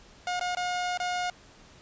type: tone with dropouts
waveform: sawtooth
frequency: 718 Hz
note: F5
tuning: 48 cents sharp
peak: -24 dBFS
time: 0.27-1.3 s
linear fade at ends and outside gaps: 2 ms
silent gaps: 0.396-0.41 / 0.55-0.57 / 0.975-1 s
effects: pink hiss -54 dBFS RMS until 1.81 s + resampled to 16000 Hz